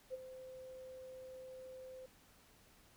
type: tone with ADSR envelope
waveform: sine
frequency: 517 Hz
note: C5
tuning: 21 cents flat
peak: -38 dBFS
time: 0.1-2.06 s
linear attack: 39 ms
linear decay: 23 ms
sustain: -11 dB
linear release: 4 ms
effects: pink hiss -66 dBFS RMS until 2.96 s